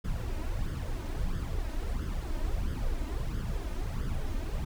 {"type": "noise with flanger", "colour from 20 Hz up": "brown", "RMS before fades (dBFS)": -32, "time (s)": [0.04, 4.65], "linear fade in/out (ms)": 10, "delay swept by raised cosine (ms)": [0.6, 3.3], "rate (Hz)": 1.5, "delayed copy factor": 0.65, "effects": []}